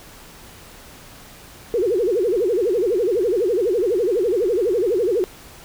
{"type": "tone with vibrato", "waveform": "sine", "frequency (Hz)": 415.3, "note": "G#4", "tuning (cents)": 0, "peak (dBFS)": -16, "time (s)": [1.74, 5.24], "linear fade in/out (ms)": 0, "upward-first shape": "sine", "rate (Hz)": 12, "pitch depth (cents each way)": 290, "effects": ["pink hiss -43 dBFS RMS until 5.64 s"]}